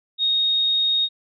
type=tone; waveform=sine; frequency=3729 Hz; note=A#7; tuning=in tune; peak=-17 dBFS; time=0.18-1.09 s; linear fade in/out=50 ms; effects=none